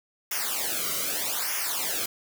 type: noise with flanger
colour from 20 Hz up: white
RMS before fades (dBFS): -29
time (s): 0.31-2.06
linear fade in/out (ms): 5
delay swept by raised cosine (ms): 0.24 to 1.18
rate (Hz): 0.81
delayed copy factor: -0.9
effects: none